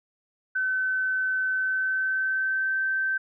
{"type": "tone with pitch glide", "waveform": "sine", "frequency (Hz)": [1523, 1551.4], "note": ["F#6", "G6"], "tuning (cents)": [50, -18], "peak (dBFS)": -23, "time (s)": [0.55, 3.18], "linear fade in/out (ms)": 10, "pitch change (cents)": 32, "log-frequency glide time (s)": [1.52, 2.78], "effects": []}